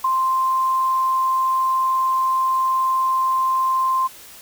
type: tone with ADSR envelope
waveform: sine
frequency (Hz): 1046.5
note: C6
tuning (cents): 0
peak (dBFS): -13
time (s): 0.04-4.08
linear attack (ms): 8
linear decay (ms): 6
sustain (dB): -3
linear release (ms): 20
effects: white hiss -42 dBFS RMS until 4.41 s